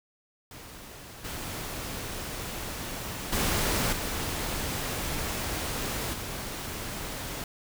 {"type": "noise with level steps", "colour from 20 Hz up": "pink", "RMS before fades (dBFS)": [-45, -36, -27, -32, -36], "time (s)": [0.51, 7.44], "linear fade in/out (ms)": 2, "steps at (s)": [1.24, 3.32, 3.92, 6.13], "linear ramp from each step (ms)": 10, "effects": []}